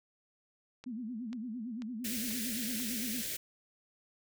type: click train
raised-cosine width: 0.2 ms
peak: -31 dBFS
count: 5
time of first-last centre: 0.84-2.801 s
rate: 2.04 Hz
type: tone with vibrato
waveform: sine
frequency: 233.1 Hz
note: A#3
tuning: in tune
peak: -37 dBFS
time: 0.86-3.22 s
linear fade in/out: 10 ms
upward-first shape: sine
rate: 8.8 Hz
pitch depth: 170 cents each way
type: band-stop noise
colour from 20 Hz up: white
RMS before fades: -38 dBFS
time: 2.04-3.37 s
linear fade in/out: 10 ms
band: 580 to 1600 Hz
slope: 48 dB/octave
effects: none